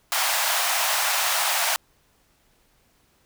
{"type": "high-pass noise", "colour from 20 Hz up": "pink", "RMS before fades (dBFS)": -23, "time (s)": [0.12, 1.76], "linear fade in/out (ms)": 0, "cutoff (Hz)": 650, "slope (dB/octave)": 48, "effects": ["pink hiss -63 dBFS RMS until 3.25 s"]}